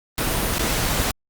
pink noise with dropouts, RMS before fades -22 dBFS, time 0.18-1.11 s, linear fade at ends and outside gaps 0 ms, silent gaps 0.583-0.594 s, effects Opus 32 kbps

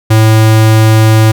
square tone, 110 Hz, A2, in tune, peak -4 dBFS, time 0.1-1.32 s, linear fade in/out 10 ms, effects none

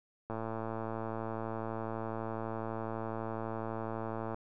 click train, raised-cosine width 1 ms, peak -24 dBFS, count 454, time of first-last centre 0.3-4.345 s, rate 112 Hz, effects none

